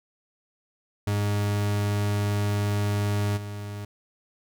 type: tone with level steps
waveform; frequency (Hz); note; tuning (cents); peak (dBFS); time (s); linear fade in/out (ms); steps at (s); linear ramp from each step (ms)
40% pulse; 102.7; G#2; -19; -22 / -32; 1.07-3.85; 5; 3.36; 20
effects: none